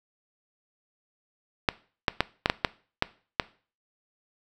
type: clicks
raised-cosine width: 0.3 ms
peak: -4 dBFS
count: 8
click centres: 1.688 / 2.082 / 2.206 / 2.459 / 2.499 / 2.648 / 3.024 / 3.398 s
effects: noise-tail reverb RT60 0.4 s tail -20 dB re dry